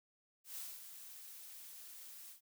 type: noise with ADSR envelope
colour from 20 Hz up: blue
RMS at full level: -45 dBFS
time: 0.44-2.41 s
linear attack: 130 ms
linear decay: 220 ms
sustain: -8 dB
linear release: 110 ms
effects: none